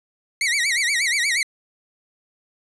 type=tone with vibrato; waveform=sawtooth; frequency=2076 Hz; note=C7; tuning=14 cents flat; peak=-15 dBFS; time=0.41-1.43 s; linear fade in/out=2 ms; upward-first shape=sine; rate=8.4 Hz; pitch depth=190 cents each way; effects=resampled to 24000 Hz